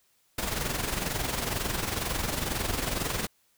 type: noise with amplitude modulation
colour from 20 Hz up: pink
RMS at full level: -28 dBFS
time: 0.38-3.27 s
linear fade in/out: 5 ms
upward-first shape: sine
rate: 22.1 Hz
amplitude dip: 60%
effects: white hiss -68 dBFS RMS until 3.57 s